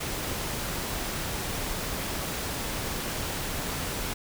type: noise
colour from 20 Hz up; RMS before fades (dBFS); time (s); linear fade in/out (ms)
pink; -32; 0-4.14; 10
effects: none